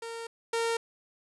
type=tone pair in turn; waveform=sawtooth; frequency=460 / 460 Hz; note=A#4 / A#4; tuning=-23 / -23 cents; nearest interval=unison; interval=0 cents; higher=neither; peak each=-33 / -23 dBFS; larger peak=second; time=0.02-0.27 / 0.53-0.77 s; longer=first; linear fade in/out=5 ms; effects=resampled to 24000 Hz + 9-bit